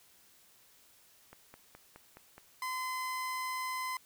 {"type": "click train", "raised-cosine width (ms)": 0.5, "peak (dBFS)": -35, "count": 6, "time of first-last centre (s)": [1.33, 2.38], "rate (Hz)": 4.76}
{"type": "tone", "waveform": "30% pulse", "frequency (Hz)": 1025, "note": "C6", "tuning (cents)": -36, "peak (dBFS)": -32, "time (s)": [2.62, 3.97], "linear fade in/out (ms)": 2}
{"effects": ["white hiss -63 dBFS RMS until 4.05 s"]}